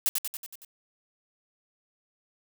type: noise with echo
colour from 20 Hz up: blue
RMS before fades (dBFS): -24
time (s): 0.06-0.09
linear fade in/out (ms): 0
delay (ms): 93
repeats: 6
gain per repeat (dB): -4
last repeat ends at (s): 0.648
effects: none